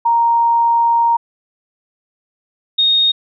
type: tone pair in turn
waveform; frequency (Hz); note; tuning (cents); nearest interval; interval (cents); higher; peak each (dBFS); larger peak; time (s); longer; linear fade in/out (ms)
sine; 932.3 / 3714; A#5 / A#7; 0 / -7; 2 octaves; 2393; second; -10; neither; 0.05-1.17 / 2.78-3.12; first; 10
effects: none